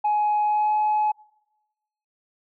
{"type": "tone with pitch glide", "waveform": "sine", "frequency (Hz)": [840, 849.3], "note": ["G#5", "G#5"], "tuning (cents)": [19, 39], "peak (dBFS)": -17, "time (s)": [0.04, 1.12], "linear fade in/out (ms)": 10, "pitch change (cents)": 20, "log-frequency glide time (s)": [0.44, 0.73], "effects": ["noise-tail reverb RT60 1.0 s tail -26 dB re dry", "tanh soft clip ceiling -16 dBFS"]}